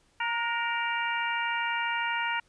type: harmonic tone with a mistuned harmonic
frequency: 466.2 Hz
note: A#4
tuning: in tune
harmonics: 2 / 3 / 4 / 5 / 6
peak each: -31 / -33 / -34 / -35 / -36 dBFS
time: 0.2-2.4 s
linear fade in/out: 5 ms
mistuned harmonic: 3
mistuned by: +42 cents
effects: pink hiss -66 dBFS RMS until 2.48 s + resampled to 22050 Hz